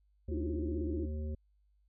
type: harmonic tone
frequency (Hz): 76.4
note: D#2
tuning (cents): -31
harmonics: 1 / 3 / 5 / 7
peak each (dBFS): -35 / -45 / -49 / -52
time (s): 0.28-1.35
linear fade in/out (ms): 5
type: tone with vibrato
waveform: sine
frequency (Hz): 326.6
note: E4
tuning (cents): -16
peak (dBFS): -35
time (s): 0.31-1.06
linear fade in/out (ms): 10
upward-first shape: square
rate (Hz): 16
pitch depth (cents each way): 120
effects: added 50 Hz sine -67 dBFS peak until 1.88 s